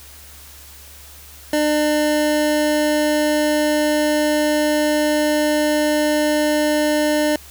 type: tone pair together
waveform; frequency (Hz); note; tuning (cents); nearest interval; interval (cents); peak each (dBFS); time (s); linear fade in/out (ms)
square; 300 / 600; D4 / D5; +37 / +37; octave; 1200; -19; 1.53-7.36; 2
effects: added 71 Hz sine -44 dBFS peak until 7.5 s + white hiss -42 dBFS RMS until 7.5 s